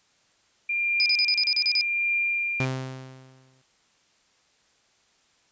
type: tone with tremolo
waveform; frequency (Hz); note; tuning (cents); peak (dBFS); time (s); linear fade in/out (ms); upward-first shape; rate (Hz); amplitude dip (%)
sine; 2392; D7; +31; -21; 0.69-2.65; 5; triangle; 0.86; 60
type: tone bursts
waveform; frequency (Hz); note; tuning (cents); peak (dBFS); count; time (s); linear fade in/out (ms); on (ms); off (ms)
sine; 4978; D#8; 0; -20; 9; 1-1.811; 0; 59; 35
type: tone with exponential decay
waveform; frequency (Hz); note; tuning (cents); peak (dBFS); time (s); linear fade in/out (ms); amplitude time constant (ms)
sawtooth; 130.81; C3; 0; -19; 2.6-3.62; 2; 220
effects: white hiss -64 dBFS RMS until 5.51 s + resampled to 16000 Hz